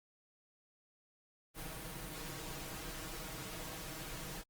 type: noise with comb filter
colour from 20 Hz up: pink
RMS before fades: -45 dBFS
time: 1.54-4.44 s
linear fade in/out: 50 ms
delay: 6.3 ms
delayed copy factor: +0.7
effects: Opus 32 kbps